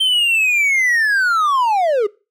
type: linear sweep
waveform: triangle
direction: down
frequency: 3136 to 391.4 Hz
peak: -11 dBFS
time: 0-2.07 s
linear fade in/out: 10 ms
effects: noise-tail reverb RT60 0.3 s tail -22 dB re dry

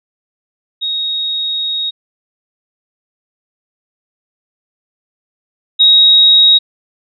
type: tone pair in turn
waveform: sine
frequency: 3760 / 3788 Hz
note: A#7 / A#7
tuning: +14 / +27 cents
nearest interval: unison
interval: 13 cents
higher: second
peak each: -15 / -4 dBFS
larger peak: second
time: 0.81-1.91 / 5.79-6.59 s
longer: first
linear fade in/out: 20 ms
effects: none

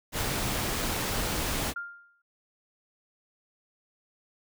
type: noise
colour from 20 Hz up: pink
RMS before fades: -30 dBFS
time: 0.12-1.74 s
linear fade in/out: 50 ms
type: tone with exponential decay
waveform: sine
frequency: 1400 Hz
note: F6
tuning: 4 cents sharp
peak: -30 dBFS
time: 1.76-2.22 s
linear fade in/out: 5 ms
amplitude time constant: 98 ms
effects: none

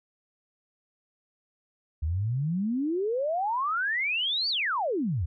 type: exponential two-way sweep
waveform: sine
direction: up then down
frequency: 72.9 to 4699 to 72.9 Hz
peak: -25 dBFS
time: 2.02-5.26 s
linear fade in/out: 10 ms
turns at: 4.49 s
effects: none

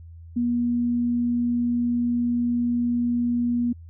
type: tone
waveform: sine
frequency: 240 Hz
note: B3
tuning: 49 cents flat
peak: -20 dBFS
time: 0.36-3.73 s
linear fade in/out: 10 ms
effects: added 83 Hz sine -40 dBFS peak until 3.89 s

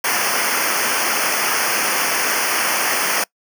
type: noise with comb filter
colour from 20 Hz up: pink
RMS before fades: -19 dBFS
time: 0.04-3.24 s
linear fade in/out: 5 ms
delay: 0.26 ms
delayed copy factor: -0.95
effects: noise-tail reverb RT60 0.1 s tail -24 dB re dry + high-pass 200 Hz 12 dB/octave

